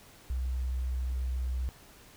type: tone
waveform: sine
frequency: 63.4 Hz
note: B1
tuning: 46 cents sharp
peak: -29 dBFS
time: 0.3-1.69 s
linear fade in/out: 0 ms
effects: pink hiss -55 dBFS RMS until 2.16 s